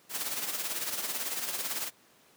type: noise with tremolo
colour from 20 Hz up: white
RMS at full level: -32 dBFS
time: 0.09-1.91 s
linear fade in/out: 50 ms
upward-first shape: sine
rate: 18 Hz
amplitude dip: 55%
effects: pink hiss -61 dBFS RMS until 2.36 s + high-pass 200 Hz 12 dB/octave